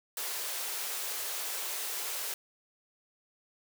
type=high-pass noise; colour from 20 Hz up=white; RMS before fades=-36 dBFS; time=0.17-2.34 s; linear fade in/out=2 ms; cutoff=360 Hz; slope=48 dB/octave; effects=none